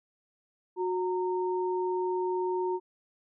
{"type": "tone pair together", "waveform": "sine", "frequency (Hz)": [365.5, 921], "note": ["F#4", "A#5"], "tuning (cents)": [-21, -21], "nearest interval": "octave + major third", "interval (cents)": 1600, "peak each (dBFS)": [-28, -33], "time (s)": [0.76, 2.8], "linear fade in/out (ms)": 50, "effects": []}